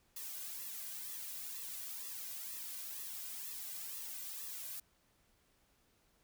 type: noise with flanger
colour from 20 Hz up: blue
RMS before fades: -45 dBFS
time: 0.16-4.8 s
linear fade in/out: 5 ms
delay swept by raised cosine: 1.3 to 2.3 ms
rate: 2.1 Hz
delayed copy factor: -0.85
effects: pink hiss -73 dBFS RMS until 6.23 s